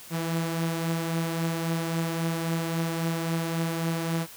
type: beating tone pair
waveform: sawtooth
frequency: 164.6 / 168.3 Hz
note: E3 / E3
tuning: -2 / +36 cents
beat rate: 3.7 Hz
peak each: -23 / -31 dBFS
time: 0.1-4.27 s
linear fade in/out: 50 ms
effects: white hiss -46 dBFS RMS until 4.36 s